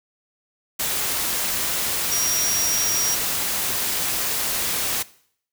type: tone in noise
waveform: sine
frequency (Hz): 5690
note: F8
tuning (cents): +31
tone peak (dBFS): -22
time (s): 2.11-3.15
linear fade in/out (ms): 10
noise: white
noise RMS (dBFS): -24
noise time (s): 0.79-5.03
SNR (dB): -1
effects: noise-tail reverb RT60 0.6 s tail -19 dB re dry